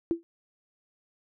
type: tone with exponential decay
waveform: sine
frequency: 335.6 Hz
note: E4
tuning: 31 cents sharp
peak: -19 dBFS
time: 0.11-0.23 s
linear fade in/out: 0 ms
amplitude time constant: 24 ms
effects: none